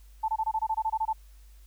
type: tone bursts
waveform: sine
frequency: 880 Hz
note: A5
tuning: in tune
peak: -24 dBFS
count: 12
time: 0.23-1.131 s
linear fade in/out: 10 ms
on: 54 ms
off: 23 ms
effects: added 50 Hz sine -49 dBFS peak until 1.66 s + white hiss -64 dBFS RMS until 1.66 s